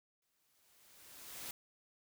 white noise with exponential growth, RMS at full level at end -44 dBFS, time 0.22-1.51 s, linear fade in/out 2 ms, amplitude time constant 280 ms, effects none

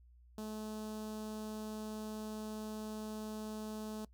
sawtooth tone with notch filter, 215.4 Hz, A3, 37 cents flat, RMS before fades -43 dBFS, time 0.38-4.05 s, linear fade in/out 2 ms, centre 2100 Hz, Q 0.82, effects noise-tail reverb RT60 0.1 s tail -21 dB re dry + added 60 Hz sine -59 dBFS peak until 4.13 s

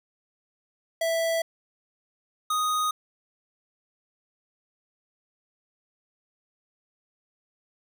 square tone pair in turn, 659.3 / 1244.6 Hz, E5 / D#6, 0 / 0 cents, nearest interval major seventh, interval 1100 cents, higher second, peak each -24 dBFS, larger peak neither, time 1.01-1.42 / 2.5-2.91 s, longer neither, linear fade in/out 5 ms, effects none

